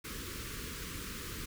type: band-stop noise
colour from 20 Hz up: pink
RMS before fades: -42 dBFS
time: 0.04-1.46 s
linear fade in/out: 10 ms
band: 490 to 1100 Hz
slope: 48 dB/octave
effects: none